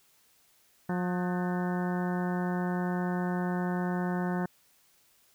harmonic tone with a mistuned harmonic, 179 Hz, F3, 43 cents sharp, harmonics 1 / 2 / 3 / 4 / 5 / 6 / 7 / 8 / 9 / 10, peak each -29 / -36 / -42 / -39 / -41 / -45 / -48 / -43 / -50 / -46 dBFS, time 0.89-4.46 s, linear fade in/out 5 ms, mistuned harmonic 8, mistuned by +79 cents, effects white hiss -65 dBFS RMS until 5.34 s

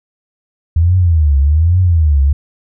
sine tone with vibrato, 79.6 Hz, D#2, 40 cents sharp, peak -7 dBFS, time 0.76-2.33 s, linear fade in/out 5 ms, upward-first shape triangle, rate 1.2 Hz, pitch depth 280 cents each way, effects none

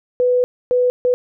sine tone bursts at uneven times, 496.3 Hz, B4, 8 cents sharp, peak -12 dBFS, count 3, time 0.2-0.44 / 0.71-0.9 / 1.05-1.14 s, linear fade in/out 0 ms, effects none

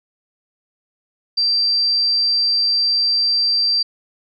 sine tone, 4699 Hz, D8, in tune, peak -14 dBFS, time 1.37-3.83 s, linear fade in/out 10 ms, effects none

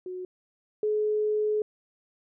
sine tone pair in turn, 366.5 / 425 Hz, F#4 / G#4, -16 / +40 cents, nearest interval minor third, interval 256 cents, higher second, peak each -33 / -23 dBFS, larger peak second, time 0.06-0.25 / 0.83-1.62 s, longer second, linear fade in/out 2 ms, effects none

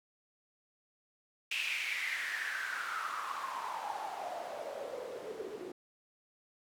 white noise with band-pass filter sweep, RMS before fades -39 dBFS, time 1.51-5.72 s, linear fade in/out 5 ms, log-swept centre 2700 to 360 Hz, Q 7, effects none

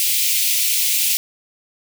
white high-pass noise, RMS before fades -18 dBFS, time 0-1.17 s, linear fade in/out 0 ms, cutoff 2200 Hz, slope 48 dB/octave, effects none

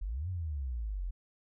sine exponential two-way sweep, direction up then down, 41.77 to 94.5 to 41.77 Hz, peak -33 dBFS, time 0.01-1.11 s, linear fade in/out 10 ms, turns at 0.29 s, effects none

